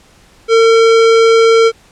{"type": "tone with hard clipping", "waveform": "sine", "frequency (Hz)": 453.8, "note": "A#4", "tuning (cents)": -47, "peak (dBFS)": -7, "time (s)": [0.48, 1.72], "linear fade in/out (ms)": 50, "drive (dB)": 18, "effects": ["pink hiss -46 dBFS RMS until 1.91 s", "low-pass 9000 Hz 12 dB/octave"]}